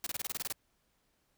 white noise bursts, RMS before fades -36 dBFS, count 10, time 0.04-0.525 s, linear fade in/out 2 ms, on 26 ms, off 25 ms, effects pink hiss -75 dBFS RMS until 1.37 s

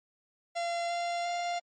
45% pulse tone with pitch steps, 686 / 692 / 698 Hz, F5 / F5 / F5, -31 / -16 / -1 cents, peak -30 dBFS, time 0.55-1.6 s, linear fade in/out 20 ms, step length 350 ms, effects MP3 32 kbps

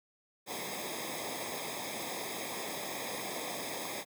pink noise with comb filter, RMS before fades -39 dBFS, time 0.46-4.05 s, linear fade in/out 50 ms, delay 0.69 ms, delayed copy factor -0.85, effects high-pass 150 Hz 12 dB/octave

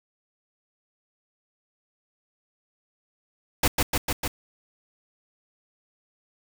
pink noise with echo, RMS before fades -20 dBFS, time 3.63-3.68 s, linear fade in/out 5 ms, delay 150 ms, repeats 4, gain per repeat -2 dB, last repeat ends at 4.28 s, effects none

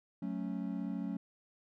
triangle chord, F# minor, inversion none, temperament equal, 185 / 220 / 277.2 Hz, F#3 / A3 / C#4, 0 / 0 / 0 cents, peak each -37 / -38 / -38 dBFS, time 0.22-1.17 s, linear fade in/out 5 ms, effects none

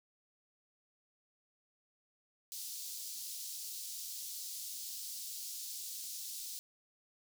pink high-pass noise, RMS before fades -44 dBFS, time 2.52-6.59 s, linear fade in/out 0 ms, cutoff 4400 Hz, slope 24 dB/octave, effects none

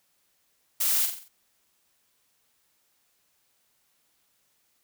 blue noise with echo, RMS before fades -25 dBFS, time 0.8-1.06 s, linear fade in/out 10 ms, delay 45 ms, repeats 5, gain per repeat -6 dB, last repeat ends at 1.285 s, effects white hiss -70 dBFS RMS until 4.83 s

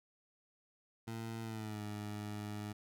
20% pulse tone with pitch glide, 113.4 to 104.59 Hz, A#2 to G#2, -47 to +13 cents, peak -36 dBFS, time 1.07-2.73 s, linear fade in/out 10 ms, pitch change -140 cents, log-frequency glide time 1.42-1.82 s, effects none

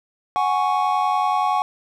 triangle chord, F# suspended second, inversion none, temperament equal, 740 / 830.6 / 1108.7 Hz, F#5 / G#5 / C#6, 0 / 0 / 0 cents, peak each -20 dBFS, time 0.36-1.62 s, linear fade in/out 0 ms, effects none

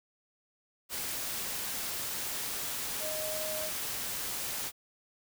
sine tone in noise, 622.3 Hz, D#5, in tune, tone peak -37 dBFS, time 2.99-3.71 s, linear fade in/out 50 ms, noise white, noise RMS -36 dBFS, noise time 0.89-4.72 s, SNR -4 dB, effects none

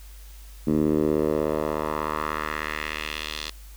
10% pulse tone with band-pass filter sweep, 76.5 Hz, D#2, 29 cents flat, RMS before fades -26 dBFS, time 0.67-3.5 s, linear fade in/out 5 ms, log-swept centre 260 to 4100 Hz, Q 1.8, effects added 50 Hz sine -41 dBFS peak until 3.76 s + white hiss -52 dBFS RMS until 3.76 s

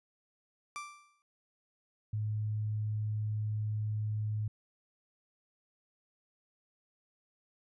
30% pulse tone with exponential decay, 1174.7 Hz, D6, in tune, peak -34 dBFS, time 0.76-1.22 s, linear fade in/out 0 ms, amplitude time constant 100 ms
sine tone, 106.9 Hz, A2, 49 cents flat, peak -31 dBFS, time 2.13-4.48 s, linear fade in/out 5 ms
effects resampled to 24000 Hz

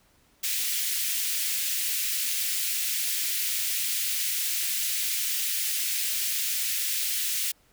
white high-pass noise, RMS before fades -28 dBFS, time 0.43-7.52 s, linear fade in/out 10 ms, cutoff 2000 Hz, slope 24 dB/octave, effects pink hiss -63 dBFS RMS until 7.72 s

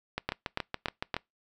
two click trains, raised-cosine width 0.3 ms, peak -15 / -13 dBFS, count 8 / 4, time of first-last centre 0.18-1.166 / 0.29-1.142 s, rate 7.1 / 3.52 Hz, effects noise-tail reverb RT60 0.2 s tail -25 dB re dry

